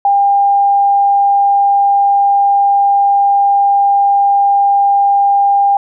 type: tone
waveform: sine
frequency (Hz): 801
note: G5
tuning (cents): +37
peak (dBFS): -7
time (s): 0.05-5.77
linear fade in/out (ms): 2
effects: none